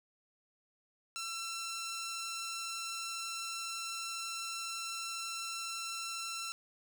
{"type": "tone", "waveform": "10% pulse", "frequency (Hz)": 1347, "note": "E6", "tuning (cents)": 37, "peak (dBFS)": -30, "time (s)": [1.16, 6.52], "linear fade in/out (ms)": 0, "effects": []}